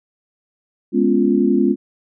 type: chord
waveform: sine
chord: C# dominant seventh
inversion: second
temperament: equal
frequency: 207.7 / 246.9 / 277.2 / 349.2 Hz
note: G#3 / B3 / C#4 / E#4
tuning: 0 / 0 / 0 / 0 cents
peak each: -18 dBFS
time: 0.92-1.76 s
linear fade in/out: 50 ms
effects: none